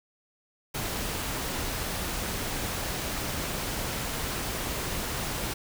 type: noise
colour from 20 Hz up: pink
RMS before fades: -32 dBFS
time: 0.74-5.54 s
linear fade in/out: 10 ms
effects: none